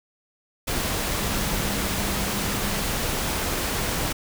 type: tone in noise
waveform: sine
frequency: 199.6 Hz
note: G3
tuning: 32 cents sharp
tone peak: -32 dBFS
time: 1.2-2.83 s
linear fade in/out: 10 ms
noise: pink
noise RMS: -26 dBFS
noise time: 0.67-4.13 s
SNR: -9 dB
effects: none